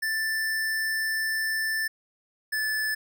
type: tone pair in turn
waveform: square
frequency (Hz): 1767 / 1739.7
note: A6 / A6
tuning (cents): +7 / -20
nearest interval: unison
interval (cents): 27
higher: first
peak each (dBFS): -26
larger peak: neither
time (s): 0.02-1.88 / 2.52-2.95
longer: first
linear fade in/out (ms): 10
effects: none